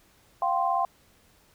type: chord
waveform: sine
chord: F suspended second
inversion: none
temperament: equal with one note detuned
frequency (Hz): 698.5 / 775.9 / 1046.5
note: F5 / G5 / C6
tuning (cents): 0 / -18 / 0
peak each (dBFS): -27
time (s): 0.42-0.85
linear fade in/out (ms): 2
effects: pink hiss -61 dBFS RMS until 1.54 s